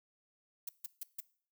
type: noise bursts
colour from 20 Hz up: violet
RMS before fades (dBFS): -40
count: 4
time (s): 0.67-1.204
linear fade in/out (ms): 5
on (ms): 21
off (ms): 150
effects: noise-tail reverb RT60 0.5 s tail -20 dB re dry